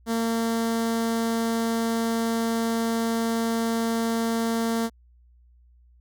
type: tone with notch filter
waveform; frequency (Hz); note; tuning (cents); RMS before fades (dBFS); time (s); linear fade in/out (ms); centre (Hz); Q
sawtooth; 228.4; A#3; -35; -25; 0.06-4.9; 50; 2500; 2
effects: added 60 Hz sine -53 dBFS peak until 6 s